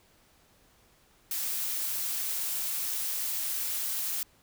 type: noise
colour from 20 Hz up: blue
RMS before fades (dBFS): -32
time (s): 1.31-4.23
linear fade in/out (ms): 2
effects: pink hiss -63 dBFS RMS until 4.42 s